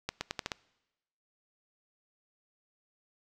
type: accelerating click train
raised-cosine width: 0.2 ms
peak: -15 dBFS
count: 6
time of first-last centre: 0.09-0.518 s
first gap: 120 ms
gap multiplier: 0.83
effects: noise-tail reverb RT60 1.0 s tail -23 dB re dry